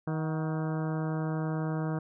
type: harmonic tone with a mistuned harmonic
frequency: 158.1 Hz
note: D#3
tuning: 28 cents sharp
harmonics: 1 / 2 / 3 / 4 / 5 / 6 / 7 / 8 / 9 / 10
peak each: -30 / -36 / -40 / -42 / -44 / -46 / -47 / -48 / -49 / -50 dBFS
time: 0.07-1.99 s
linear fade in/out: 5 ms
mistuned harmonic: 5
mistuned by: -69 cents
effects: none